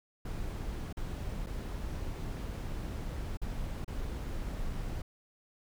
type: noise with dropouts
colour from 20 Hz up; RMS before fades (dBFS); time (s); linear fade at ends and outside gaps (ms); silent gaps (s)
brown; -37; 0.25-5.02; 5; 0.928-0.969 / 1.463-1.468 / 3.372-3.416 / 3.846-3.878
effects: none